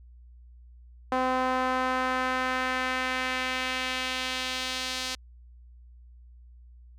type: tone with band-pass filter sweep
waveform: sawtooth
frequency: 257 Hz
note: C4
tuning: 31 cents flat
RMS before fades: -29 dBFS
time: 1.12-5.15 s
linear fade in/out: 2 ms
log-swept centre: 900 to 4500 Hz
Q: 1.3
effects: added 60 Hz sine -48 dBFS peak until 6.98 s